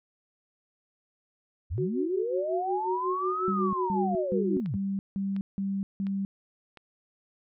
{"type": "linear two-way sweep", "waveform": "sine", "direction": "up then down", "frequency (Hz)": [65.5, 1333, 79], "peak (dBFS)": -28, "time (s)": [1.7, 4.77], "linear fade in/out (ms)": 20, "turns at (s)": 3.47}
{"type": "tone with tremolo", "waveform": "sine", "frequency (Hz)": 370, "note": "F#4", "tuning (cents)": 0, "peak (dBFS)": -26, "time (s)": [1.78, 4.6], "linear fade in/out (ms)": 0, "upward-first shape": "sine", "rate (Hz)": 5.5, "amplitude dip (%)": 85}
{"type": "tone bursts", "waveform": "sine", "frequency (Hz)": 196, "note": "G3", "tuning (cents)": 0, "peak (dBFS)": -27, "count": 7, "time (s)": [3.48, 6.25], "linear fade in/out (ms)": 0, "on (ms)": 250, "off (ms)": 170}
{"type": "click train", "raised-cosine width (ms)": 0.3, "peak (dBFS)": -31, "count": 4, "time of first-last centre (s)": [4.66, 6.773], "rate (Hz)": 1.42}
{"effects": []}